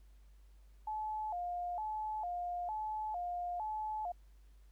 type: tone with vibrato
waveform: sine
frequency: 780 Hz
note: G5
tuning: 9 cents flat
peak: -36 dBFS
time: 0.87-4.12 s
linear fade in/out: 5 ms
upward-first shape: square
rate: 1.1 Hz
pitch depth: 170 cents each way
effects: added 50 Hz sine -57 dBFS peak until 4.71 s + pink hiss -75 dBFS RMS until 4.71 s